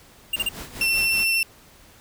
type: tone bursts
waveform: square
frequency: 2794 Hz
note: F7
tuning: in tune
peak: -21 dBFS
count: 3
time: 0.33-0.49 s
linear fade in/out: 5 ms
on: 30 ms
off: 35 ms
type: noise with tremolo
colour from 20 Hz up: pink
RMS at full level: -35 dBFS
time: 0.36-1.24 s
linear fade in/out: 2 ms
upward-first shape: sine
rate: 5.1 Hz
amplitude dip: 70%
type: tone with vibrato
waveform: 35% pulse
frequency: 2700 Hz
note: E7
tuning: 41 cents sharp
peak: -17 dBFS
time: 0.81-1.43 s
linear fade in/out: 2 ms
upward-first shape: triangle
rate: 13 Hz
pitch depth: 8 cents each way
effects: pink hiss -51 dBFS RMS until 2 s